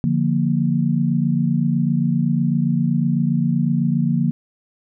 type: chord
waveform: sine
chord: Bb major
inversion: first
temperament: equal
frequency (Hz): 146.83 / 174.61 / 233.1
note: D3 / F3 / Bb3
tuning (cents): 0 / 0 / 0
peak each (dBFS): -20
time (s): 0.04-4.31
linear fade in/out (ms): 0
effects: none